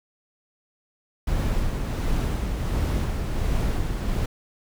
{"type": "noise with tremolo", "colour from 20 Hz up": "brown", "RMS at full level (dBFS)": -23, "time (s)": [1.27, 4.26], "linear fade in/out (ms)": 5, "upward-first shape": "sine", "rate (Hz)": 1.4, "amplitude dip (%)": 35, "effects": []}